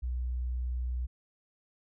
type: tone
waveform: sine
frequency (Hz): 61.74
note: B1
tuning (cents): 0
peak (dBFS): -30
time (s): 0.02-1.07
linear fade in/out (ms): 20
effects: none